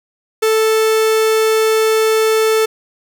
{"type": "tone", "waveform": "45% pulse", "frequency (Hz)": 440, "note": "A4", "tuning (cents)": 0, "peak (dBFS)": -11, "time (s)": [0.42, 2.66], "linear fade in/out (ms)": 10, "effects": []}